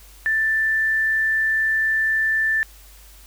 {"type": "tone", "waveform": "sine", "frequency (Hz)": 1768, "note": "A6", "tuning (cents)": 8, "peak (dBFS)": -17, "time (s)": [0.26, 2.63], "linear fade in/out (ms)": 0, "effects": ["added 50 Hz sine -45 dBFS peak until 3.26 s", "white hiss -49 dBFS RMS until 3.26 s"]}